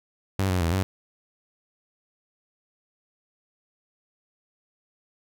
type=tone with pitch steps; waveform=sawtooth; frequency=96.4 / 91.2 / 83 / 94.6 Hz; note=G2 / F#2 / E2 / F#2; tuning=-28 / -24 / +12 / +39 cents; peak=-18 dBFS; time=0.39-0.83 s; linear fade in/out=0 ms; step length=110 ms; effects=none